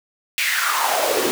pink noise with high-pass filter sweep, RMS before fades -20 dBFS, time 0.38-1.31 s, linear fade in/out 0 ms, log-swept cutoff 2500 to 320 Hz, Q 4.3, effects none

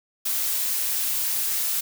blue noise, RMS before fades -25 dBFS, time 0.25-1.81 s, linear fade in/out 10 ms, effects none

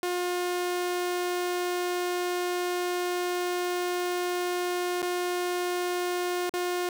sawtooth tone with dropouts, 356.6 Hz, F4, 36 cents sharp, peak -23 dBFS, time 0.03-6.89 s, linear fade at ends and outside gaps 1 ms, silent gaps 5.02-5.027 / 6.495-6.538 s, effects none

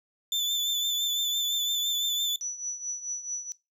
35% pulse tone with vibrato, 3520 Hz, A7, in tune, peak -24 dBFS, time 0.32-2.36 s, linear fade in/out 2 ms, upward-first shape sine, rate 5.9 Hz, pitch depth 30 cents each way
sine tone with tremolo, 5920 Hz, F#8, in tune, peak -28 dBFS, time 2.41-3.52 s, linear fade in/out 0 ms, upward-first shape triangle, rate 4.6 Hz, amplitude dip 80%
effects noise-tail reverb RT60 0.2 s tail -18 dB re dry

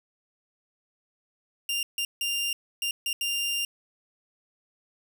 sawtooth tone bursts at uneven times, 2794 Hz, F7, in tune, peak -23 dBFS, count 6, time 1.69-1.83 / 1.98-2.05 / 2.21-2.53 / 2.82-2.91 / 3.06-3.13 / 3.21-3.65 s, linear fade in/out 2 ms, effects none

